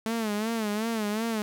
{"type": "tone with vibrato", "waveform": "sawtooth", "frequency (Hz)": 218.1, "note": "A3", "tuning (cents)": -15, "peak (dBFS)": -23, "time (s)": [0.06, 1.42], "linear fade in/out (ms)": 0, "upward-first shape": "sine", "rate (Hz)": 2.7, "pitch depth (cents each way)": 100, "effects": []}